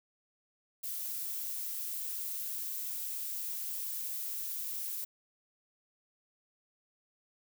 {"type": "noise", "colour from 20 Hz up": "violet", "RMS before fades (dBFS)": -38, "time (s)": [0.83, 5.05], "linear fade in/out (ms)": 10, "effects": []}